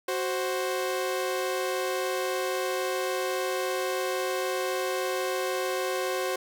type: tone pair together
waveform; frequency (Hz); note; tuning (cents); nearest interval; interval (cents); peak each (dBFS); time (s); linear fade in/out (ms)
sawtooth; 371.9 / 526; F#4 / C5; +9 / +9; tritone; 600; -26; 0.08-6.36; 5
effects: none